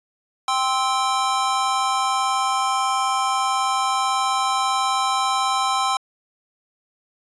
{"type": "chord", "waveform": "square", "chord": "C major", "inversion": "second", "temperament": "just", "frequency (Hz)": [784.9, 1046.5, 1308.1], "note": ["G5", "C6", "E6"], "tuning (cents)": [2, 0, -14], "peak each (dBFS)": [-24, -23, -26], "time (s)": [0.48, 5.97], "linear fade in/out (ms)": 2, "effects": ["resampled to 22050 Hz"]}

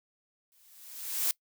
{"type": "noise with exponential growth", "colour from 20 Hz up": "blue", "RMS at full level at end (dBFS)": -26, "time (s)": [0.52, 1.31], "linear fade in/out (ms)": 0, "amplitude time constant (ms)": 170, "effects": ["noise-tail reverb RT60 0.1 s tail -23 dB re dry"]}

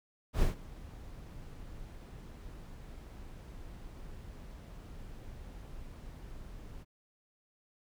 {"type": "noise with ADSR envelope", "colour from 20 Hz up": "brown", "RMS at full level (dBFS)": -26, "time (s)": [0.33, 6.85], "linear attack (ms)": 87, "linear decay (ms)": 130, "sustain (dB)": -21, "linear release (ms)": 34, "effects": []}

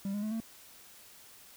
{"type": "tone with pitch steps", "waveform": "triangle", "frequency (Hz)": [197, 205.8, 215.1, 224.7], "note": ["G3", "G#3", "A3", "A3"], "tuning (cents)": [9, -16, -39, 37], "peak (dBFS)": -30, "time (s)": [0.05, 0.402], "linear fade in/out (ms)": 2, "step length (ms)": 88, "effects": ["white hiss -55 dBFS RMS until 1.56 s"]}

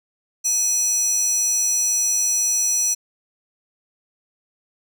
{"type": "tone with high-pass filter", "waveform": "square", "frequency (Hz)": 843, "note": "G#5", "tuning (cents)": 26, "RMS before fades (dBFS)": -20, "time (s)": [0.44, 2.95], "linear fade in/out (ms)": 20, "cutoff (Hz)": 6300, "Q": 9.4, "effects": []}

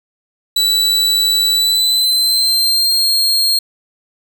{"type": "tone with pitch glide", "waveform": "40% pulse", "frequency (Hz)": [3951, 4235], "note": ["B7", "C8"], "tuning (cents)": [0, 20], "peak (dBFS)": -10, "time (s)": [0.56, 3.59], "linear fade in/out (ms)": 5, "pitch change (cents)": 120, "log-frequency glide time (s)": [1.54, 3.06], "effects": []}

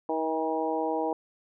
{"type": "harmonic tone with a mistuned harmonic", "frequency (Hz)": 159.2, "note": "D#3", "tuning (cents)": 40, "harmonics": [2, 3, 4, 5, 6], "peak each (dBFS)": [-32, -31, -33, -32, -35], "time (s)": [0.09, 1.13], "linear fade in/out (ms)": 2, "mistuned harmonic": 5, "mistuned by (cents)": 21, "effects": []}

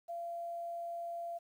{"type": "tone", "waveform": "sine", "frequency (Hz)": 684, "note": "F5", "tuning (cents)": -36, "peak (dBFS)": -38, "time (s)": [0.08, 1.39], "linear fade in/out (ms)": 20, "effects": ["11-bit"]}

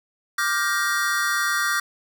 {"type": "chord", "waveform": "square", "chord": "G minor seventh", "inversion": "second", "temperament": "just", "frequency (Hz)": [1176, 1411.2, 1568, 1881.6], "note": ["D6", "F6", "G6", "Bb6"], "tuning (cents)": [2, 18, 0, 16], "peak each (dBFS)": -27, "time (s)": [0.38, 1.8], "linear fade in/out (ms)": 5, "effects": []}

